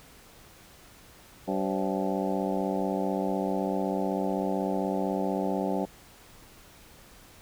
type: harmonic tone with a mistuned harmonic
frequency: 95.9 Hz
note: G2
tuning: 37 cents flat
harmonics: 2 / 3 / 4 / 5 / 6 / 7 / 8 / 9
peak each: -31 / -33 / -34 / -35 / -36 / -36 / -37 / -38 dBFS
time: 1.47-5.86 s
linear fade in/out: 20 ms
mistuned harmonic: 5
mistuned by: +110 cents
effects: pink hiss -53 dBFS RMS until 7.41 s